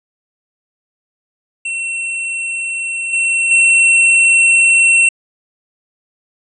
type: tone with level steps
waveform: square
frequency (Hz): 2711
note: E7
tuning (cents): +48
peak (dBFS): -19 / -13 / -8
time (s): 1.65-5.09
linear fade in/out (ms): 5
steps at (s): 3.13 / 3.51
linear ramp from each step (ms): 2
effects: resampled to 22050 Hz